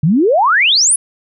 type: exponential sweep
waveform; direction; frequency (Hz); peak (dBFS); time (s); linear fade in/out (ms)
sine; up; 138.59 to 10800; -8; 0.03-0.96; 5
effects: none